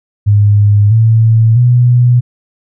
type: tone with pitch steps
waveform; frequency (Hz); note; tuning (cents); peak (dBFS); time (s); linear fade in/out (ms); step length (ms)
sine; 103.1 / 112.43 / 122.61; G#2 / A2 / B2; -12 / +38 / -12; -4; 0.26-2.21; 20; 650
effects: none